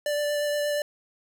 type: tone with vibrato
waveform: square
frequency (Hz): 587.3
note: D5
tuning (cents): 0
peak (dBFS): -25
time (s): 0.06-0.82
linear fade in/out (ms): 2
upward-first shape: sine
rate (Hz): 8.5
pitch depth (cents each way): 11
effects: none